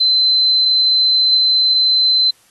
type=tone; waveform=sine; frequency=4065 Hz; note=B7; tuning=49 cents sharp; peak=-10 dBFS; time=0-2.31 s; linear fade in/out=10 ms; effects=white hiss -53 dBFS RMS until 2.5 s + AAC 32 kbps

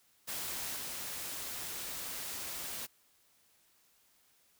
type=noise with level steps; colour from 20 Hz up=white; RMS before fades=-39 / -41 dBFS; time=0.27-2.87 s; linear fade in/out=20 ms; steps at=0.76 s; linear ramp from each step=5 ms; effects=white hiss -69 dBFS RMS until 4.59 s

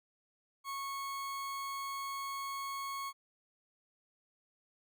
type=tone; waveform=40% pulse; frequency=1100 Hz; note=C#6; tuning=14 cents flat; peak=-37 dBFS; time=0.64-3.13 s; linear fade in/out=50 ms; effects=none

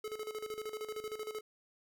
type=tone with tremolo; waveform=square; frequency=430 Hz; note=A4; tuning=40 cents flat; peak=-38 dBFS; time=0.04-1.41 s; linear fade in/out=5 ms; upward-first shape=square; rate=13 Hz; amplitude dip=70%; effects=none

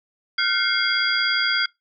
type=tone cluster; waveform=sine; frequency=1404 / 1521 / 2134 / 3316 / 4783 Hz; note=F6 / F#6 / C7 / G#7 / D8; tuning=+9 / +47 / +34 / -3 / +31 cents; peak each=-25 dBFS; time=0.38-1.66 s; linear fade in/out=5 ms; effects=noise-tail reverb RT60 0.2 s tail -25 dB re dry

